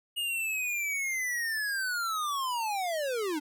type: linear sweep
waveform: square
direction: down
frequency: 2873 to 283.2 Hz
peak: -30 dBFS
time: 0.16-3.4 s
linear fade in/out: 20 ms
effects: none